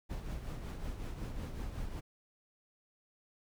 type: noise with tremolo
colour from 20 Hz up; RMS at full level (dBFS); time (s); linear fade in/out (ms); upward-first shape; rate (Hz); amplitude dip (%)
brown; -38; 0.09-2.01; 20; triangle; 5.4; 55
effects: none